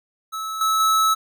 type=tone with level steps; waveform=square; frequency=1300 Hz; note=E6; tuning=24 cents flat; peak=-27 / -18 / -16 dBFS; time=0.32-1.15 s; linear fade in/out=20 ms; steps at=0.61 / 0.8 s; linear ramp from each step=2 ms; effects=none

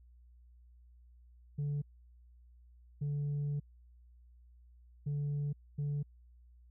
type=tone bursts at uneven times; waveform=sine; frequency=144.8 Hz; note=D3; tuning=24 cents flat; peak=-30 dBFS; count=4; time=1.58-1.82 / 3.01-3.6 / 5.06-5.53 / 5.78-6.03 s; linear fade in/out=10 ms; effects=tanh soft clip ceiling -31 dBFS + added 60 Hz sine -57 dBFS peak until 6.7 s

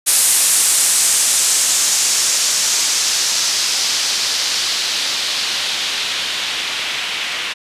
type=noise with low-pass filter sweep; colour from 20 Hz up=blue; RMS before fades=-17 dBFS; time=0.06-7.54 s; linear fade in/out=20 ms; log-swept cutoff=9700 to 2800 Hz; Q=1.6; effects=resampled to 32000 Hz

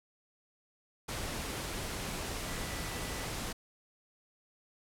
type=tone in noise; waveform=sine; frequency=1975.5 Hz; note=B6; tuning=in tune; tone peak=-49 dBFS; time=2.46-3.25 s; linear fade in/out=10 ms; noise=pink; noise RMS=-38 dBFS; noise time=1.08-3.53 s; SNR=-14 dB; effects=low-pass 12000 Hz 12 dB/octave

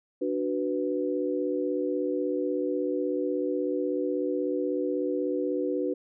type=chord; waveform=sine; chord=B minor; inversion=first; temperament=equal; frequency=293.7 / 370 / 493.9 Hz; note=D4 / F#4 / B4; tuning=0 / 0 / 0 cents; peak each=-30 dBFS; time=0.21-5.94 s; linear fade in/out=10 ms; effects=none

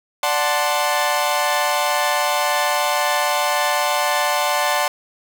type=chord; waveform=sawtooth; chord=D dominant seventh; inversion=none; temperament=equal; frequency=587.3 / 740 / 880 / 1046.5 Hz; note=D5 / F#5 / A5 / C6; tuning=0 / 0 / 0 / 0 cents; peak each=-19 dBFS; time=0.23-4.88 s; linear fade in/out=2 ms; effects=none

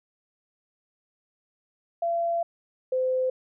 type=tone pair in turn; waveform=sine; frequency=680 / 514.3 Hz; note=F5 / C5; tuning=-46 / -30 cents; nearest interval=perfect fourth; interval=484 cents; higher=first; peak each=-23 / -22 dBFS; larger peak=second; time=2.02-2.43 / 2.92-3.3 s; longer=first; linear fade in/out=5 ms; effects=none

